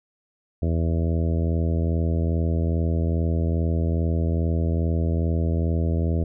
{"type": "harmonic tone", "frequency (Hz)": 82.41, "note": "E2", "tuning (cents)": 0, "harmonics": [1, 2, 3, 4, 5, 6, 7, 8], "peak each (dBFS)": [-21, -27, -31, -33, -35, -37, -38, -39], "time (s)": [0.62, 6.24], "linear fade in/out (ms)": 5, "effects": []}